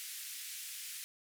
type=band-pass noise; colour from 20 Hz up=white; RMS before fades=-45 dBFS; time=0-1.04 s; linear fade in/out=0 ms; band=1900 to 14000 Hz; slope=24 dB/octave; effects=none